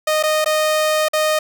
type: tone with dropouts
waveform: sawtooth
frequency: 618 Hz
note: D#5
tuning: 12 cents flat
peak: -11 dBFS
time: 0.07-1.39 s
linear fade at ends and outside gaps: 5 ms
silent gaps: 0.228-0.235 / 0.445-0.459 / 1.085-1.133 s
effects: none